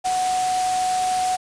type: tone in noise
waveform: sine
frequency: 740 Hz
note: F#5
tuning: in tune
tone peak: -19 dBFS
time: 0.04-1.37 s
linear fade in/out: 20 ms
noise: white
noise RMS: -29 dBFS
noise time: 0.04-1.37 s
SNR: +7 dB
effects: resampled to 22050 Hz